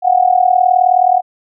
sine tone with amplitude modulation, 731 Hz, F#5, 21 cents flat, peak -4 dBFS, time 0.02-1.22 s, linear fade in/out 50 ms, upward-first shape sine, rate 39.2 Hz, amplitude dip 85%, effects none

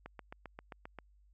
click train, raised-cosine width 0.5 ms, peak -30 dBFS, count 8, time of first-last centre 0.06-0.987 s, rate 7.55 Hz, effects added 50 Hz sine -62 dBFS peak until 1.33 s

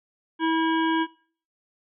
harmonic tone with a mistuned harmonic, 324.2 Hz, E4, 29 cents flat, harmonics 1 / 3 / 5 / 7 / 9 / 10, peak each -22 / -26 / -30 / -39 / -38 / -37 dBFS, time 0.39-1.07 s, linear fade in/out 50 ms, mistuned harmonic 10, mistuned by +15 cents, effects noise-tail reverb RT60 0.5 s tail -23 dB re dry

